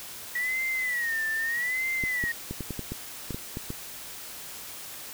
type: tone with vibrato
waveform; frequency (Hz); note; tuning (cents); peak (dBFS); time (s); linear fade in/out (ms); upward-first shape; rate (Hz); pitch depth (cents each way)
sine; 1924; B6; -46; -26; 0.35-2.32; 5; sine; 0.8; 140
type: clicks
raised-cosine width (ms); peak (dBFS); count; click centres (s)
3; -20; 11; 2.038 / 2.239 / 2.51 / 2.607 / 2.707 / 2.793 / 2.92 / 3.307 / 3.345 / 3.571 / 3.704
effects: white hiss -41 dBFS RMS until 5.13 s